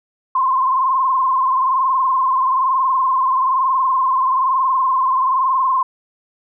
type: tone with frequency modulation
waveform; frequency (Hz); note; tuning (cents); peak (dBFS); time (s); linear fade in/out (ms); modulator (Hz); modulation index
sine; 1046.5; C6; 0; -13; 0.35-5.83; 5; 21.1; 1.9
effects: none